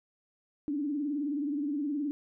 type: tone with vibrato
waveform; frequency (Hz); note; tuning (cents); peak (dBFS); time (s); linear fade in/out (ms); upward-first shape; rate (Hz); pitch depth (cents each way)
sine; 290; D4; -22; -29; 0.68-2.11; 0; sine; 19; 98
effects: none